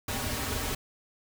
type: noise with comb filter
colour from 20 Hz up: pink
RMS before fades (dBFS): -32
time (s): 0.08-0.75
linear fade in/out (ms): 5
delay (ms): 5.8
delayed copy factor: -1
effects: none